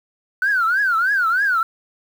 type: tone with vibrato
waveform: sine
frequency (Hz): 1480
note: F#6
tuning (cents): 0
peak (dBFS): -14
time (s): 0.42-1.63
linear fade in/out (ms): 2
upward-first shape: triangle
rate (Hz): 3.2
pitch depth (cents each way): 240
effects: tanh soft clip ceiling -11 dBFS + 7-bit